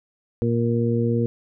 harmonic tone, 117.3 Hz, A#2, 11 cents sharp, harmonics 1 / 2 / 3 / 4, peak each -22 / -23 / -28 / -25 dBFS, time 0.42-1.26 s, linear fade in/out 0 ms, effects none

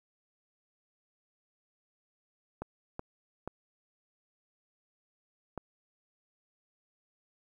clicks, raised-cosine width 1 ms, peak -23 dBFS, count 4, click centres 2.62 / 2.994 / 3.476 / 5.577 s, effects 10-bit

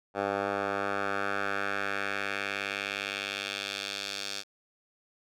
10% pulse tone with band-pass filter sweep, 99.7 Hz, G2, 30 cents sharp, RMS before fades -33 dBFS, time 0.14-4.44 s, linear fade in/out 50 ms, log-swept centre 850 to 4700 Hz, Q 1.7, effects none

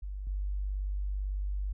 sine tone with level steps, 49 Hz, G1, in tune, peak -35 / -30 dBFS, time 0.02-1.73 s, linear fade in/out 10 ms, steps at 0.27 s, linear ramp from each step 2 ms, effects none

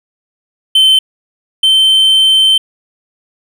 triangle tone pair in turn, 3082 / 3099 Hz, G7 / G7, -30 / -21 cents, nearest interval unison, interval 9 cents, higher second, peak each -3 / -4 dBFS, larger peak first, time 0.75-0.99 / 1.63-2.58 s, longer second, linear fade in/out 5 ms, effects none

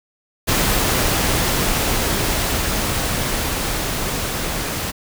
pink noise with level ramp, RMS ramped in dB -17 to -24 dBFS, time 0.47-4.92 s, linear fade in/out 20 ms, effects none

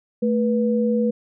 sine tone pair together, 220 / 487.8 Hz, A3 / B4, 0 / -21 cents, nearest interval octave + major second, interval 1379 cents, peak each -19 / -21 dBFS, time 0.22-1.11 s, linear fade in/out 10 ms, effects none

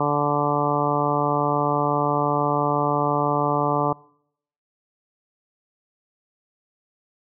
harmonic tone, 145.9 Hz, D3, 11 cents flat, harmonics 1 / 2 / 3 / 4 / 5 / 6 / 7 / 8, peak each -27 / -27 / -27 / -27 / -27 / -27 / -27 / -27 dBFS, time 0-3.93 s, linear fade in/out 5 ms, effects noise-tail reverb RT60 0.7 s tail -24 dB re dry

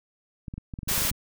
clicks, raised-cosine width 5 ms, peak -23 dBFS, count 12, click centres 0.482 / 0.539 / 0.58 / 0.738 / 0.789 / 0.832 / 0.876 / 0.914 / 0.979 / 1.02 / 1.051 / 1.114 s
white noise, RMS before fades -26 dBFS, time 0.88-1.11 s, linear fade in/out 10 ms
effects none

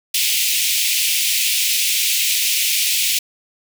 pink high-pass noise, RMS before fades -18 dBFS, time 0.14-3.19 s, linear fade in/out 5 ms, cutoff 2300 Hz, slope 48 dB/octave, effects none

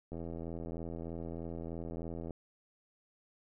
click train, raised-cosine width 2 ms, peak -29 dBFS, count 183, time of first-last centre 0.12-2.308 s, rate 83.2 Hz, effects none

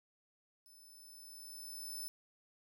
10% pulse tone with level ramp, 5274 Hz, E8, in tune, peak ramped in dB -54 to -35 dBFS, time 0.66-2.08 s, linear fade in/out 0 ms, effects none

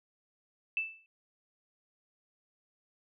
sine tone with exponential decay, 2643 Hz, E7, 4 cents sharp, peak -26 dBFS, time 0.77-1.06 s, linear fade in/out 1 ms, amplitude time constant 61 ms, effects none

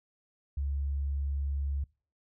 sine tone, 70 Hz, C#2, 18 cents sharp, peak -29 dBFS, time 0.57-1.84 s, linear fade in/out 5 ms, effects noise-tail reverb RT60 0.4 s tail -25 dB re dry

